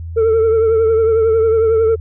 sine tone with vibrato, 447 Hz, A4, 27 cents sharp, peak -7 dBFS, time 0.16-1.96 s, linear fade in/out 20 ms, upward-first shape triangle, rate 11 Hz, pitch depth 49 cents each way, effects tanh soft clip ceiling -9 dBFS + added 83 Hz sine -24 dBFS peak until 2 s

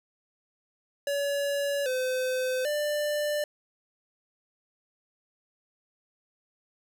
square tone with pitch steps, 567 / 512 / 593 Hz, C#5 / C5 / D5, +39 / -38 / +17 cents, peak -27 dBFS, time 1.07-3.44 s, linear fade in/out 2 ms, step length 790 ms, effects none

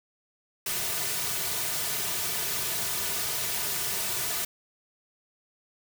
white noise with comb filter, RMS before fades -30 dBFS, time 0.66-4.45 s, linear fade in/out 5 ms, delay 3.7 ms, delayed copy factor -0.8, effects none

